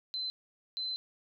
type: tone bursts at uneven times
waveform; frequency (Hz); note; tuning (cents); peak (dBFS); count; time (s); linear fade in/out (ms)
sine; 4059; B7; +47; -33; 2; 0.14-0.3 / 0.77-0.96; 0
effects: none